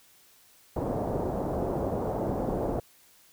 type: low-pass noise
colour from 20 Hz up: white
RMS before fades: -30 dBFS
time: 0.76-2.8 s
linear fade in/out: 5 ms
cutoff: 700 Hz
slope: 24 dB/octave
effects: white hiss -59 dBFS RMS until 3.32 s